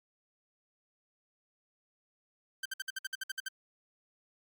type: tone bursts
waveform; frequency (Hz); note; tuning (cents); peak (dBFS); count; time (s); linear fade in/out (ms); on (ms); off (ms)
sawtooth; 1556; G6; -13; -31; 11; 2.63-3.485; 5; 25; 58
effects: Opus 48 kbps